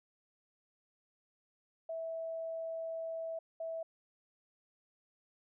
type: tone bursts at uneven times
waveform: sine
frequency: 654 Hz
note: E5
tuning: 14 cents flat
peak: -37 dBFS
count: 2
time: 1.89-3.39 / 3.6-3.83 s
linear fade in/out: 5 ms
effects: none